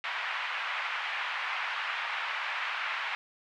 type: band-pass noise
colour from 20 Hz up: white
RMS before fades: -34 dBFS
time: 0.04-3.15 s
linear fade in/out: 0 ms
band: 860 to 2600 Hz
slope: 24 dB/octave
effects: none